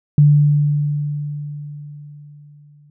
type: tone with exponential decay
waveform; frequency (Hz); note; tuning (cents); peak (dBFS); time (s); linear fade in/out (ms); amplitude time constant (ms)
sine; 146.83; D3; 0; -6; 0.18-2.9; 2; 590
effects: none